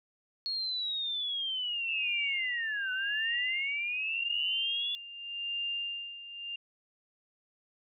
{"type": "linear two-way sweep", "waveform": "sine", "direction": "down then up", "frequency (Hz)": [4333, 1489, 3461], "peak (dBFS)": -31, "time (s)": [0.46, 4.95], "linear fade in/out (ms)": 0, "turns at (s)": 2.92}
{"type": "tone with tremolo", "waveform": "sine", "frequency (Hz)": 2798, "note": "F7", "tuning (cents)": 3, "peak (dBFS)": -31, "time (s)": [1.88, 6.56], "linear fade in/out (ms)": 5, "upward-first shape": "sine", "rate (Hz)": 0.86, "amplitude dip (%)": 75}
{"effects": []}